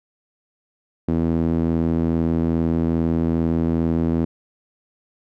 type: tone with band-pass filter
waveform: sawtooth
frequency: 82.41 Hz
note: E2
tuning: in tune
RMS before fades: -20 dBFS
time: 1.08-4.25 s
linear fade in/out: 5 ms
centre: 260 Hz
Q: 1.7
effects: none